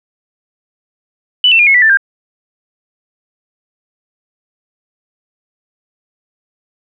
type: tone with pitch steps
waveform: sine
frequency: 2978 / 2684 / 2419 / 2180 / 1964.7 / 1770.7 / 1595.9 Hz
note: F#7 / E7 / D#7 / C#7 / B6 / A6 / G6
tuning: +11 / +31 / -49 / -29 / -10 / +10 / +31 cents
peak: -5 dBFS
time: 1.44-1.972 s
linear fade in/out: 2 ms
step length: 76 ms
effects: none